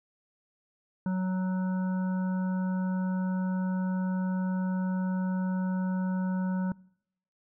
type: harmonic tone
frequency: 185.8 Hz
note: F#3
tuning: 7 cents sharp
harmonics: 1 / 3 / 5 / 7 / 8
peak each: -26 / -43 / -42 / -52 / -46 dBFS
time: 1.06-6.72 s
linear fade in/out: 2 ms
effects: noise-tail reverb RT60 0.7 s tail -24 dB re dry

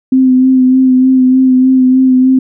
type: tone with vibrato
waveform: sine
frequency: 258.4 Hz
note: C4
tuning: 21 cents flat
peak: -4 dBFS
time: 0.12-2.39 s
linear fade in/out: 5 ms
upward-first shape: sine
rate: 3.3 Hz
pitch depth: 23 cents each way
effects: none

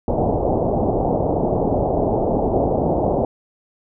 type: low-pass noise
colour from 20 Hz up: white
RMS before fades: -19 dBFS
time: 0.08-3.25 s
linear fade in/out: 2 ms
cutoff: 780 Hz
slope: 48 dB/octave
effects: none

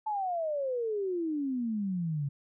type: exponential sweep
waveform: sine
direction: down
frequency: 880 to 137.2 Hz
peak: -29 dBFS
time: 0.06-2.29 s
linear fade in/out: 10 ms
effects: none

